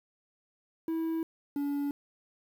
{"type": "tone pair in turn", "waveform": "triangle", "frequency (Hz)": [325.5, 285.1], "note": ["E4", "C#4"], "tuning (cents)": [-22, 49], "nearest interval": "major second", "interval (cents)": 229, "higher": "first", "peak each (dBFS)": -27, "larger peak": "neither", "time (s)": [[0.88, 1.23], [1.56, 1.91]], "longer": "neither", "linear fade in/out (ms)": 2, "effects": ["9-bit"]}